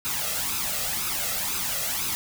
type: noise with flanger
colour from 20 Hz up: white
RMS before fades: -28 dBFS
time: 0.05-2.15 s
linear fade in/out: 0 ms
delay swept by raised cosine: 0.78 to 1.56 ms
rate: 2 Hz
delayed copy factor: +0.65
effects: none